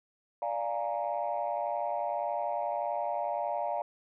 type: chord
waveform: sine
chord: Bb dominant seventh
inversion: first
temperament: equal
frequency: 587.3 / 698.5 / 830.6 / 932.3 Hz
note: D5 / F5 / Ab5 / Bb5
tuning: 0 / 0 / 0 / 0 cents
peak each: -34 / -33 / -36 / -36 dBFS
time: 0.42-3.82 s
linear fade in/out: 2 ms
effects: tanh soft clip ceiling -22 dBFS